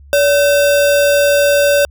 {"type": "tone with sample-and-hold", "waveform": "sine", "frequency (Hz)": 572, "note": "D5", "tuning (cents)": -46, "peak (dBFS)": -8, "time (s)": [0.13, 1.85], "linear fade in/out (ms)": 0, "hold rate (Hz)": 2100, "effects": ["added 70 Hz sine -37 dBFS peak until 1.9 s"]}